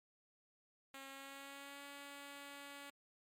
5% pulse tone with pitch glide, 271.5 to 282.7 Hz, C#4 to C#4, -36 to +34 cents, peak -39 dBFS, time 0.94-2.9 s, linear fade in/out 2 ms, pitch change +70 cents, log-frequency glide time 1.08-1.84 s, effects MP3 96 kbps

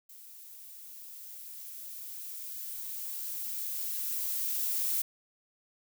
violet noise with level ramp, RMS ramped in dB -51 to -30 dBFS, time 0.09-5.02 s, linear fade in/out 5 ms, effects none

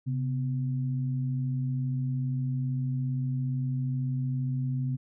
sine tone pair together, 132.54 / 250.2 Hz, C3 / B3, +23 / +23 cents, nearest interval major seventh, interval 1100 cents, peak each -27 / -36 dBFS, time 0.06-4.97 s, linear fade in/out 20 ms, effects none

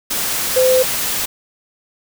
sine tone in noise, 513 Hz, C5, 34 cents flat, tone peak -10 dBFS, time 0.56-0.83 s, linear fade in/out 10 ms, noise white, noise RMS -20 dBFS, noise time 0.1-1.26 s, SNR +7 dB, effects none

